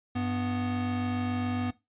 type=tone pair together; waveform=square; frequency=98 / 246.9 Hz; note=G2 / B3; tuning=0 / 0 cents; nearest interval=octave + major third; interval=1600 cents; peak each=-34 / -30 dBFS; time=0.15-1.71 s; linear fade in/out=10 ms; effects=noise-tail reverb RT60 0.2 s tail -17 dB re dry + resampled to 8000 Hz